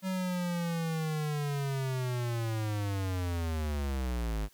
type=linear sweep; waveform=square; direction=down; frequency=190 to 50 Hz; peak=-31 dBFS; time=0.02-4.49 s; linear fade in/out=50 ms; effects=white hiss -63 dBFS RMS until 4.53 s